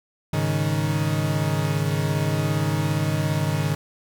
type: chord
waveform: 40% pulse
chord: Ab suspended fourth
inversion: none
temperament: equal with one note detuned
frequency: 103.83 / 138.59 / 156.01 Hz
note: Ab2 / Db3 / Eb3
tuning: 0 / 0 / +5 cents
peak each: -26 / -25 / -23 dBFS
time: 0.33-3.75 s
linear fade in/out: 5 ms
effects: none